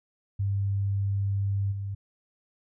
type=tone with level steps; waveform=sine; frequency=99.2 Hz; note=G2; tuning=21 cents sharp; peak=-24 / -30 dBFS; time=0.39-1.95 s; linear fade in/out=10 ms; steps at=1.71 s; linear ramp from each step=20 ms; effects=none